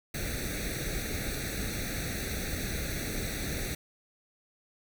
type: noise with comb filter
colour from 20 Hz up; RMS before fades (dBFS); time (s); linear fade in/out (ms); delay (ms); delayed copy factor
pink; -34; 0.14-3.75; 5; 0.49; +1
effects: none